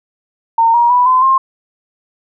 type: tone with pitch steps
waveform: sine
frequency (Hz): 914 / 949 / 985.3 / 1023 / 1062.1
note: A#5 / A#5 / B5 / C6 / C6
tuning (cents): -34 / +31 / -4 / -39 / +26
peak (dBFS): -7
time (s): 0.58-1.38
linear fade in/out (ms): 5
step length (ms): 160
effects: none